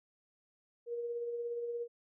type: tone with tremolo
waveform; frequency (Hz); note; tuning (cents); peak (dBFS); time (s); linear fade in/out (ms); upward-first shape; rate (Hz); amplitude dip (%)
sine; 473.5; A#4; +27; -34; 0.86-1.88; 50; sine; 17; 35
effects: none